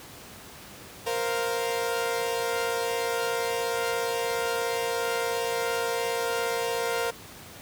sawtooth chord, Bb suspended second, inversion none, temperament equal, 466.2 / 523.3 / 698.5 Hz, Bb4 / C5 / F5, 0 / 0 / 0 cents, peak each -24 / -29 / -30 dBFS, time 1.06-7.11 s, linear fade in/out 10 ms, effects pink hiss -45 dBFS RMS until 7.61 s + high-pass 80 Hz 12 dB/octave

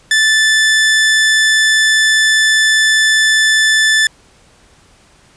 sawtooth tone, 1755 Hz, A6, 5 cents flat, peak -5 dBFS, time 0.11-4.07 s, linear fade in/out 2 ms, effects pink hiss -48 dBFS RMS until 5.36 s + resampled to 22050 Hz

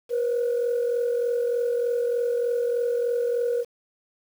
sine tone pair together, 477.8 / 521.1 Hz, A#4 / C5, +43 / -7 cents, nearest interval major second, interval 150 cents, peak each -21 / -29 dBFS, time 0.09-3.65 s, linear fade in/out 50 ms, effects tanh soft clip ceiling -17 dBFS + 8-bit

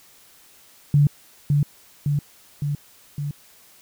sine tone with echo, 144.7 Hz, D3, 25 cents flat, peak -12 dBFS, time 0.94-1.07 s, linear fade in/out 2 ms, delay 560 ms, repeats 4, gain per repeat -3 dB, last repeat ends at 3.31 s, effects white hiss -52 dBFS RMS until 3.81 s

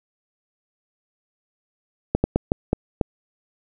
slowing click train, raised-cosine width 2 ms, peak -4 dBFS, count 6, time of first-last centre 2.15-3.012 s, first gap 90 ms, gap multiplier 1.33, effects none

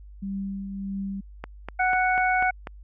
sine tone with tremolo, 196 Hz, G3, in tune, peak -27 dBFS, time 0.22-1.21 s, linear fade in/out 10 ms, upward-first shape triangle, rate 1.6 Hz, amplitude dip 45%
click train, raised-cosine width 0.5 ms, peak -18 dBFS, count 6, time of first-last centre 1.44-2.672 s, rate 4.06 Hz
harmonic tone, 740 Hz, F#5, in tune, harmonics 1 / 2 / 3, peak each -22 / -25 / -27 dBFS, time 1.79-2.51 s, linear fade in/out 10 ms
effects added 50 Hz sine -42 dBFS peak until 2.83 s

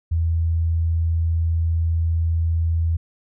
sine tone, 82.5 Hz, E2, 2 cents sharp, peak -17 dBFS, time 0.11-2.97 s, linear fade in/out 10 ms, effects none

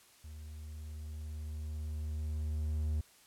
triangle tone with level ramp, 76.5 Hz, D#2, 29 cents flat, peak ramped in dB -43 to -28 dBFS, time 0.24-3.01 s, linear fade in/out 5 ms, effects white hiss -62 dBFS RMS until 3.26 s + low-pass 12000 Hz 12 dB/octave

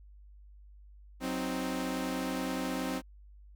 sawtooth chord, C diminished, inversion second, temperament equal, 185 / 261.6 / 311.1 Hz, Gb3 / C4 / Eb4, 0 / 0 / 0 cents, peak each -35 / -30 / -35 dBFS, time 1.2-3.02 s, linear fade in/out 50 ms, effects added 50 Hz sine -51 dBFS peak until 3.55 s

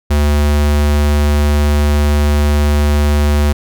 square tone, 73.5 Hz, D2, 2 cents sharp, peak -10 dBFS, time 0.1-3.53 s, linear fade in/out 10 ms, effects none

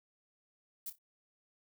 violet noise with echo, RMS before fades -41 dBFS, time 0.86-0.9 s, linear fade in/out 5 ms, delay 29 ms, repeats 3, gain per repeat -12 dB, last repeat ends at 0.987 s, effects none

